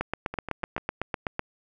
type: two click trains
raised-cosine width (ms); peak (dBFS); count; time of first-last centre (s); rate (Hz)
0.5; -12 / -19; 12 / 4; 0.01-1.394 / 0.34-0.78; 7.95 / 6.82
effects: none